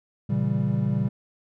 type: chord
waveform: triangle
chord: A# diminished seventh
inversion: none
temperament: equal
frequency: 116.54 / 138.59 / 164.81 / 196 Hz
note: A#2 / C#3 / E3 / G3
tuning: 0 / 0 / 0 / 0 cents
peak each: -25 / -24 / -29 / -24 dBFS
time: 0.29-1.09 s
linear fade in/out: 10 ms
effects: none